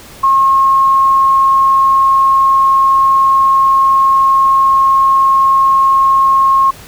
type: tone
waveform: sine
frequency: 1079 Hz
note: C#6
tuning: 47 cents flat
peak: -6 dBFS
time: 0.23-6.71 s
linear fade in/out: 10 ms
effects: pink hiss -35 dBFS RMS until 6.87 s